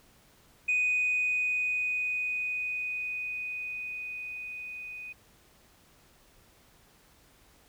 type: tone with level ramp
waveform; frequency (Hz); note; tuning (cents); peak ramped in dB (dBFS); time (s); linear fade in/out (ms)
sine; 2489; D#7; 0; -22 to -39; 0.68-5.13; 10
effects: tanh soft clip ceiling -21 dBFS + pink hiss -61 dBFS RMS until 7.68 s